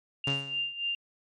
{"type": "tone with tremolo", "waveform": "sine", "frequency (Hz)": 2794, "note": "F7", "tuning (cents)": 0, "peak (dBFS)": -27, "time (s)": [0.24, 0.95], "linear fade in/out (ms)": 2, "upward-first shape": "sine", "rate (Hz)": 3.5, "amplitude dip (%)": 75}
{"type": "tone with exponential decay", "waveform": "sawtooth", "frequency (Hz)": 138.59, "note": "C#3", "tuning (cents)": 0, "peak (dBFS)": -24, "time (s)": [0.27, 0.73], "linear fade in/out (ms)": 5, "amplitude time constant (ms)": 98}
{"effects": ["MP3 48 kbps"]}